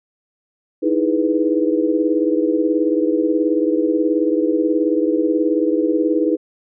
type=chord; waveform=sine; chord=E major seventh; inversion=third; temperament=equal; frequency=311.1 / 329.6 / 415.3 / 493.9 Hz; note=D#4 / E4 / G#4 / B4; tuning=0 / 0 / 0 / 0 cents; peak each=-18 / -20 / -22 / -21 dBFS; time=0.82-6.37 s; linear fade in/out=20 ms; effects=none